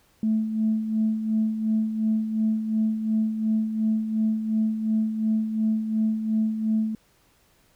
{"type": "tone with tremolo", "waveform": "sine", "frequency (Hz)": 218.9, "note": "A3", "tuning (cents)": -9, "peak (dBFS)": -18, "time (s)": [0.23, 6.95], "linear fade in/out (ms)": 2, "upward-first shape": "sine", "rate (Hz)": 2.8, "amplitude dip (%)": 60, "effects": ["tanh soft clip ceiling -14 dBFS", "pink hiss -62 dBFS RMS until 7.75 s"]}